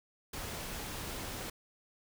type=noise; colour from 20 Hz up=pink; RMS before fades=-41 dBFS; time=0.33-1.5 s; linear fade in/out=5 ms; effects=none